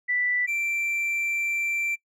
sine / triangle tone pair in turn, 1975.5 / 2349 Hz, B6 / D7, 0 / 0 cents, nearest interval minor third, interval 300 cents, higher second, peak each -22 / -23 dBFS, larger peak first, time 0.08-0.47 / 0.47-1.96 s, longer second, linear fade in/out 20 ms, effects noise-tail reverb RT60 0.1 s tail -23 dB re dry

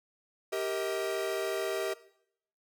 45% pulse chord, Eb major, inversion first, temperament equal with one note detuned, 392 / 466.2 / 637.9 Hz, G4 / Bb4 / Eb5, 0 / 0 / +43 cents, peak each -34 / -37 / -35 dBFS, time 0.52-1.94 s, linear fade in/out 10 ms, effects noise-tail reverb RT60 0.7 s tail -18 dB re dry

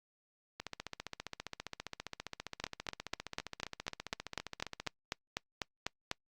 two click trains, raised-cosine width 0.2 ms, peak -17 / -23 dBFS, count 15 / 65, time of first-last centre 2.64-6.114 / 0.6-4.867 s, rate 4.03 / 15 Hz, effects noise-tail reverb RT60 0.1 s tail -26 dB re dry + Opus 48 kbps

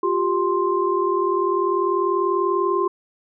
sine tone cluster, 354.6 / 394.8 / 1049 Hz, F4 / G4 / C6, +26 / +12 / +4 cents, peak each -22 dBFS, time 0.03-2.88 s, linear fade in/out 5 ms, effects none

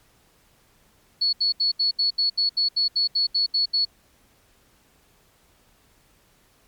sine tone bursts, 4398 Hz, C#8, 14 cents flat, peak -18 dBFS, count 14, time 1.21-3.852 s, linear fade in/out 10 ms, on 120 ms, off 74 ms, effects pink hiss -60 dBFS RMS until 6.67 s + MP3 96 kbps

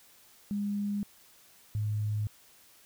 sine tone pair in turn, 203.8 / 105.8 Hz, G#3 / G#2, -32 / +33 cents, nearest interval major seventh, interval 1135 cents, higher first, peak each -29 / -28 dBFS, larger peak second, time 0.51-1.03 / 1.75-2.27 s, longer neither, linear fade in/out 0 ms, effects white hiss -59 dBFS RMS until 2.85 s

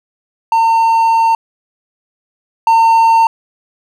triangle tone pair in turn, 908 / 908 Hz, A#5 / A#5, -46 / -46 cents, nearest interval unison, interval 0 cents, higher neither, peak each -6 / -4 dBFS, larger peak second, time 0.52-1.35 / 2.67-3.27 s, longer first, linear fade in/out 2 ms, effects none

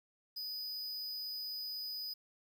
square tone with amplitude modulation, 4978 Hz, D#8, in tune, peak -38 dBFS, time 0.36-2.14 s, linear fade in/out 10 ms, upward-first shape sine, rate 250 Hz, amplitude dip 40%, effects 11-bit

